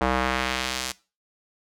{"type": "tone with band-pass filter sweep", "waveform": "square", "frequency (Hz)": 64, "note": "C2", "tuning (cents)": -38, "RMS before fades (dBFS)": -26, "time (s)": [0.01, 0.92], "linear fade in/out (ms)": 5, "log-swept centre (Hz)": [870, 6500], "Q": 0.8, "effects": ["noise-tail reverb RT60 0.3 s tail -19 dB re dry"]}